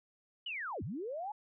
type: linear two-way sweep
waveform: sine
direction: down then up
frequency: 3029 to 77.78 to 865 Hz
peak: -37 dBFS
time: 0.46-1.32 s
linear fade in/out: 5 ms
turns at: 0.83 s
effects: none